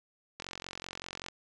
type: click train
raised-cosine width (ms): 0.2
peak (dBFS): -22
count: 41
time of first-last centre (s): 0.4-1.285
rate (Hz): 45.2
effects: resampled to 22050 Hz